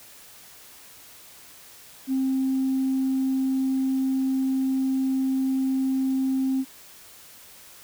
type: tone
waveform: sine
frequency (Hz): 264.6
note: C4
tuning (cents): +20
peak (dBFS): -20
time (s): 2.07-6.65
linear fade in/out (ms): 50
effects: tanh soft clip ceiling -17 dBFS + white hiss -48 dBFS RMS until 7.83 s